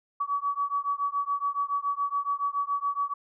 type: beating tone pair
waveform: sine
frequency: 1134 / 1141.1 Hz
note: C#6 / C#6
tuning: +39 / +50 cents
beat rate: 7.1 Hz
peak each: -29 / -29 dBFS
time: 0.2-3.14 s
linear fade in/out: 10 ms
effects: none